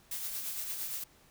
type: noise with tremolo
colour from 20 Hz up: blue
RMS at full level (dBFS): -36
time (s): 0.11-1.04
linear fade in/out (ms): 5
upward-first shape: triangle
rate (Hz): 8.7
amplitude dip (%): 45
effects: pink hiss -62 dBFS RMS until 1.3 s